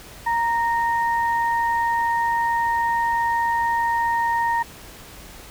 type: tone pair together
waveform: sine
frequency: 932.3 / 1849.6 Hz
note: A#5 / A#6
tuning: 0 / -14 cents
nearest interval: octave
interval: 1186 cents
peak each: -19 / -26 dBFS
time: 0.26-4.63 s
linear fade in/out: 10 ms
effects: added 50 Hz sine -47 dBFS peak until 5.5 s + pink hiss -42 dBFS RMS until 5.5 s